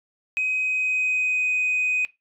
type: tone with pitch glide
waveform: sine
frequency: 2522 to 2502 Hz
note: D#7 to D#7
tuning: +23 to +9 cents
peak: -19 dBFS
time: 0.37-2.05 s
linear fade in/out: 0 ms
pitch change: -14 cents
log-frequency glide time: 0.61-1.5 s
effects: noise-tail reverb RT60 0.2 s tail -19 dB re dry + tanh soft clip ceiling -17 dBFS